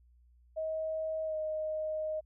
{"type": "tone with pitch glide", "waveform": "sine", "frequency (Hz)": [634, 622], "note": ["D#5", "D#5"], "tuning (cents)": [32, -1], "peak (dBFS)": -32, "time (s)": [0.56, 2.21], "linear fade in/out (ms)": 20, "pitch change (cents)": -33, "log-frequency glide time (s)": [1.25, 1.36], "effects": ["added 60 Hz sine -60 dBFS peak until 2.25 s"]}